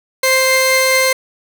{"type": "tone pair together", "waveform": "sawtooth", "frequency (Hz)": [523.3, 2098], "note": ["C5", "C7"], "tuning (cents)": [0, 4], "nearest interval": "2 octaves", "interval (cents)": 2404, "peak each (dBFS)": -10, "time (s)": [0.23, 1.13], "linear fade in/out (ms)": 5, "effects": []}